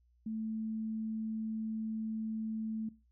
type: tone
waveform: sine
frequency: 220 Hz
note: A3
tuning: in tune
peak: -35 dBFS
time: 0.26-2.89 s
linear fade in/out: 5 ms
effects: noise-tail reverb RT60 0.3 s tail -19 dB re dry + added 60 Hz sine -66 dBFS peak until 3.11 s